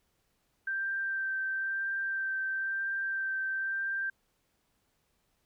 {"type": "tone with vibrato", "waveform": "sine", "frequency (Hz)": 1568, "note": "G6", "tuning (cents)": 0, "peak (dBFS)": -30, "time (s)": [0.67, 4.1], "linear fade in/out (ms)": 5, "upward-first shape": "sine", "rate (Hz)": 1, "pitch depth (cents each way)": 13, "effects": ["pink hiss -75 dBFS RMS until 5.45 s"]}